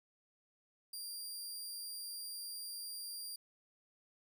20% pulse tone, 4771 Hz, D8, 26 cents sharp, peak -37 dBFS, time 0.93-3.36 s, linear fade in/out 5 ms, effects none

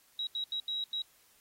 sine tone bursts at uneven times, 3852 Hz, B7, 44 cents flat, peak -32 dBFS, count 5, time 0.19-0.27 / 0.35-0.44 / 0.52-0.6 / 0.68-0.84 / 0.93-1.02 s, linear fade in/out 2 ms, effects white hiss -65 dBFS RMS until 1.4 s + AAC 48 kbps

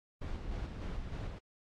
brown noise with tremolo, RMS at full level -38 dBFS, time 0.21-1.39 s, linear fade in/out 10 ms, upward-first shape square, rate 3.3 Hz, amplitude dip 35%, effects low-pass 5000 Hz 12 dB/octave + AAC 64 kbps

